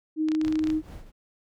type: tone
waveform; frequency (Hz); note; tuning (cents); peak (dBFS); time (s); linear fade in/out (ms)
sine; 312; D#4; +5; -22; 0.16-0.82; 50
type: clicks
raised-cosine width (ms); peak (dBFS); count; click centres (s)
0.2; -20; 12; 0.286 / 0.318 / 0.35 / 0.414 / 0.449 / 0.481 / 0.525 / 0.556 / 0.592 / 0.64 / 0.672 / 0.702
type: noise with tremolo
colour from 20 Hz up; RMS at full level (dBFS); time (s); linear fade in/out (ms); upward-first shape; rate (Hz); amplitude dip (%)
brown; -39; 0.41-1.12; 50; triangle; 4.3; 75
effects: none